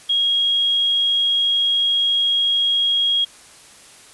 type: tone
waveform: sine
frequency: 3283 Hz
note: G#7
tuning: 21 cents flat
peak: -15 dBFS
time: 0.09-3.25 s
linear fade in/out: 10 ms
effects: white hiss -45 dBFS RMS until 4.13 s + resampled to 24000 Hz